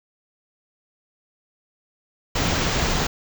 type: band-stop noise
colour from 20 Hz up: pink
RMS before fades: -22 dBFS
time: 2.35-3.07 s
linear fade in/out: 5 ms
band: 7400 to 16000 Hz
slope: 96 dB/octave
effects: none